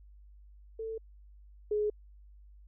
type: tone pair in turn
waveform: sine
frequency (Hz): 445.4 / 420.4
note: A4 / G#4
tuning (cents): +21 / +21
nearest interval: minor second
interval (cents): 100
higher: first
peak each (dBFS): -35 / -27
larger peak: second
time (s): 0.79-0.98 / 1.71-1.9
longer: neither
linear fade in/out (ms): 5
effects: added 50 Hz sine -52 dBFS peak until 2.67 s

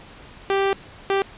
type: tone bursts at uneven times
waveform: sawtooth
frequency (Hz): 392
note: G4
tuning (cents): 0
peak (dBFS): -14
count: 2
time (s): 0.5-0.73 / 1.1-1.22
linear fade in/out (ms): 0
effects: pink hiss -44 dBFS RMS until 1.37 s + resampled to 8000 Hz

